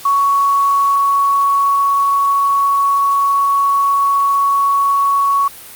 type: tone with quantisation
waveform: sine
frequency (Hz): 1116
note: C#6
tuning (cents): +11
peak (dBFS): -10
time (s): 0.05-5.48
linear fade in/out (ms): 5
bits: 6
effects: white hiss -35 dBFS RMS until 5.75 s + Opus 48 kbps